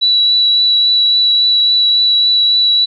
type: tone with vibrato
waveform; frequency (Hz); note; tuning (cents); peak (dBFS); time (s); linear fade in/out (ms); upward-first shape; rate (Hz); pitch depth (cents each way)
sine; 3932; B7; -8; -8; 0.01-2.86; 20; triangle; 3.6; 12
effects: none